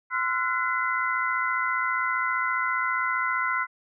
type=tone cluster; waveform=sine; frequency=1034 / 1353 / 1468 / 2033 Hz; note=C6 / E6 / F#6 / B6; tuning=-21 / +45 / -14 / +50 cents; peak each=-29 dBFS; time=0.1-3.67 s; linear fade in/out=50 ms; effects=none